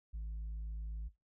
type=tone; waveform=sine; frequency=53.9 Hz; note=A1; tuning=35 cents flat; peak=-36 dBFS; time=0.13-1.09 s; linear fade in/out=20 ms; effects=noise-tail reverb RT60 0.2 s tail -18 dB re dry + tanh soft clip ceiling -38 dBFS

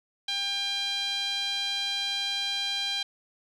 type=tone with band-pass filter; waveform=sawtooth; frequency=799 Hz; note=G5; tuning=33 cents sharp; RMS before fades=-30 dBFS; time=0.28-3.03 s; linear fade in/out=5 ms; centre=3600 Hz; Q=5.7; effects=none

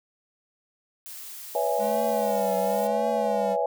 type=noise; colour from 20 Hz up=blue; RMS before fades=-40 dBFS; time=1.06-2.87 s; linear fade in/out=0 ms
type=chord; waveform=sine; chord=C# minor seventh; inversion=third; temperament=equal with one note detuned; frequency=493.9 / 562.4 / 659.3 / 830.6 Hz; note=B4 / C#5 / E5 / G#5; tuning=0 / +25 / 0 / 0 cents; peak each=-28 dBFS; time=1.55-3.66 s; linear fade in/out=2 ms
type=tone with vibrato; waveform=square; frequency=207.7 Hz; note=G#3; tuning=in tune; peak=-33 dBFS; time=1.78-3.57 s; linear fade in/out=50 ms; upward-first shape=triangle; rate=0.95 Hz; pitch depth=140 cents each way
effects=none

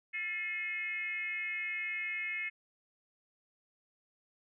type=tone with frequency modulation; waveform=sine; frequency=2152 Hz; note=C7; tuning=48 cents sharp; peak=-34 dBFS; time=0.13-2.5 s; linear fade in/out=20 ms; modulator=391 Hz; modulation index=0.78; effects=none

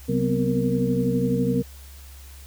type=tone cluster; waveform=sine; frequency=133.8 / 189.1 / 243.9 / 255.9 / 466.4 Hz; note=C3 / F#3 / B3 / C4 / A#4; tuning=+39 / +38 / -21 / -38 / +1 cents; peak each=-26 dBFS; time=0.08-1.63 s; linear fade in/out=20 ms; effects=added 68 Hz sine -41 dBFS peak until 2.46 s + white hiss -49 dBFS RMS until 2.46 s

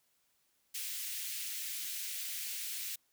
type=high-pass noise; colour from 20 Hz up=white; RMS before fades=-40 dBFS; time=0.74-2.96 s; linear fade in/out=10 ms; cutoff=2000 Hz; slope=24 dB/octave; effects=white hiss -75 dBFS RMS until 3.12 s

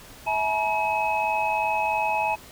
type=tone cluster; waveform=sine; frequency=652 / 851 / 954 / 2558 Hz; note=E5 / G#5 / A#5 / D#7; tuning=-19 / +42 / +40 / +47 cents; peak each=-30 / -24 / -30 / -28 dBFS; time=0.26-2.36 s; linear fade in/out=20 ms; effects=pink hiss -46 dBFS RMS until 2.51 s

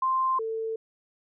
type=tone pair in turn; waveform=sine; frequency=1046.5 / 446.4 Hz; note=C6 / A4; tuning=0 / +25 cents; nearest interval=octave + minor third; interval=1475 cents; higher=first; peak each=-22 / -28 dBFS; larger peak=first; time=0.02-0.39 / 0.39-0.76 s; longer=neither; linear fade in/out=5 ms; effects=none

